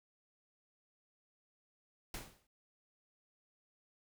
pink noise with exponential decay, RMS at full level -41 dBFS, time 2.14-2.47 s, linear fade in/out 2 ms, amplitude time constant 70 ms, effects none

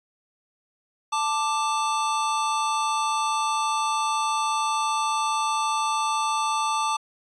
square tone pair together, 882.5 / 1178 Hz, A5 / D6, +5 / +5 cents, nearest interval perfect fourth, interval 500 cents, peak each -26 dBFS, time 1.12-6.97 s, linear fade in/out 10 ms, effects resampled to 22050 Hz

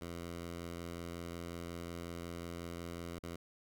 10% pulse tone with dropouts, 85.5 Hz, F2, 36 cents flat, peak -34 dBFS, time 0.01-3.36 s, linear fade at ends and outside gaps 5 ms, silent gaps 3.191-3.234 s, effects none

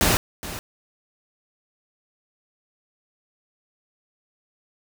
pink noise with echo, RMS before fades -19 dBFS, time 0.01-0.17 s, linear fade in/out 0 ms, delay 420 ms, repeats 1, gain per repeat -14 dB, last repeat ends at 0.59 s, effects none

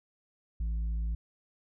triangle tone with tanh clipping, 55.3 Hz, A1, 9 cents sharp, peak -30 dBFS, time 0.6-1.15 s, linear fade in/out 5 ms, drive 9 dB, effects none

